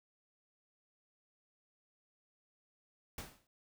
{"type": "noise with exponential decay", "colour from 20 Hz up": "pink", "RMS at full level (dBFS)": -42, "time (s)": [3.18, 3.47], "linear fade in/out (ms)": 2, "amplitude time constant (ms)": 63, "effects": []}